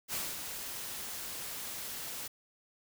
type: noise with ADSR envelope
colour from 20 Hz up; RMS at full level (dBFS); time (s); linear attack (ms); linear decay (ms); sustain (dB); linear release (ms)
white; -35; 0.08-2.28; 54; 220; -6; 10
effects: none